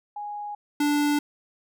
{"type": "tone pair in turn", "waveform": ["sine", "square"], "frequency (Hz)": [828, 292.7], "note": ["G#5", "D4"], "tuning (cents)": [-5, -6], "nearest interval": "octave + tritone", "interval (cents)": 1801, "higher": "first", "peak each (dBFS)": [-31, -21], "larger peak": "second", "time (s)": [[0.16, 0.55], [0.8, 1.19]], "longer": "neither", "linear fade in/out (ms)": 5, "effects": []}